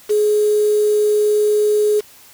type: tone with quantisation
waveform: sine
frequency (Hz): 420.6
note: G#4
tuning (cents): +22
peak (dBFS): -12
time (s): 0.09-2.01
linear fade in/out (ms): 20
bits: 5
effects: white hiss -45 dBFS RMS until 2.33 s